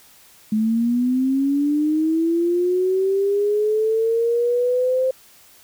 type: linear sweep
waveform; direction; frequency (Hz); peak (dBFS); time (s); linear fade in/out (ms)
sine; up; 213 to 523.3; -16; 0.52-5.11; 5
effects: white hiss -50 dBFS RMS until 5.63 s